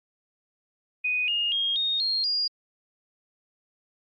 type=tone with pitch steps; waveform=sine; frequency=2489 / 2843 / 3247 / 3708 / 4235 / 4836 Hz; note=D#7 / F7 / G#7 / A#7 / C8 / D8; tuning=0 / +30 / -40 / -10 / +20 / +50 cents; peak=-23 dBFS; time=1.04-2.48 s; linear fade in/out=10 ms; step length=240 ms; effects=AAC 48 kbps